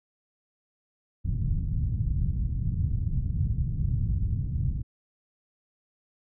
white low-pass noise, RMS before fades -27 dBFS, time 1.24-4.83 s, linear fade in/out 20 ms, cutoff 130 Hz, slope 24 dB/octave, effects none

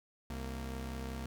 sawtooth tone pair together, 65.41 / 230.6 Hz, C2 / A#3, 0 / -19 cents, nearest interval octave + minor seventh, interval 2181 cents, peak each -36 / -40 dBFS, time 0.3-1.26 s, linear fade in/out 0 ms, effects none

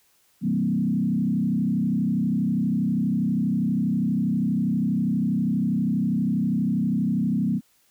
sine tone with frequency modulation, 207.7 Hz, G#3, in tune, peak -20 dBFS, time 0.41-7.61 s, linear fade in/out 50 ms, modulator 32.4 Hz, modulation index 1.6, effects white hiss -63 dBFS RMS until 7.9 s

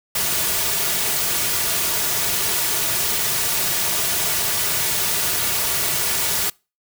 white noise with comb filter, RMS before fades -21 dBFS, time 0.15-6.5 s, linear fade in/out 5 ms, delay 3.8 ms, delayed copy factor -0.55, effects noise-tail reverb RT60 0.3 s tail -26 dB re dry

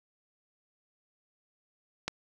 click, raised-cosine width 0.2 ms, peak -14 dBFS, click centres 2.08 s, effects none

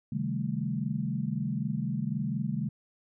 sine chord, A half-diminished seventh, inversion first, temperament equal with one note detuned, 134.1 / 155.56 / 196 / 220 Hz, C3 / Eb3 / G3 / A3, +43 / 0 / 0 / 0 cents, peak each -34 dBFS, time 0.12-2.69 s, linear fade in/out 5 ms, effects none

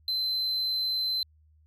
triangle tone, 4072 Hz, C8, 48 cents flat, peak -25 dBFS, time 0.08-1.23 s, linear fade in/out 2 ms, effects added 77 Hz sine -58 dBFS peak until 1.66 s

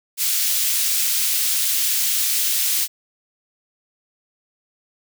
white high-pass noise, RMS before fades -20 dBFS, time 0.17-2.88 s, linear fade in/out 50 ms, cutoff 2800 Hz, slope 12 dB/octave, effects none

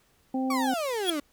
harmonic tone, 261.6 Hz, C4, in tune, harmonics 1 / 2 / 3, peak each -26 / -36 / -34 dBFS, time 0.34-0.74 s, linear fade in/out 5 ms
35% pulse exponential sweep, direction down, 1166 to 280.1 Hz, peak -26 dBFS, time 0.5-1.2 s, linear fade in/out 5 ms
square tone with exponential growth, 3322 Hz, G#7, in tune, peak -20 dBFS, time 1.01-1.1 s, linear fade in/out 2 ms, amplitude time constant 18 ms
effects pink hiss -65 dBFS RMS until 1.32 s

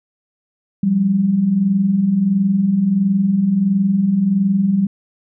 sine tone pair together, 175.33 / 196.8 Hz, F3 / G3, +7 / +7 cents, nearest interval major second, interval 200 cents, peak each -21 / -13 dBFS, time 0.83-4.87 s, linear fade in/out 5 ms, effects none

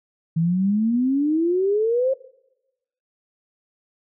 sine exponential sweep, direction up, 159.5 to 543 Hz, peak -17 dBFS, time 0.36-2.14 s, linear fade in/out 10 ms, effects noise-tail reverb RT60 1.0 s tail -23 dB re dry

